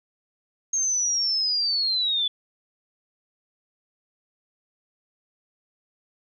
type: linear sweep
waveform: sine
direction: down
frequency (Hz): 6460 to 3438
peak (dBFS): -21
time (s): 0.73-2.28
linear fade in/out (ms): 5
effects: none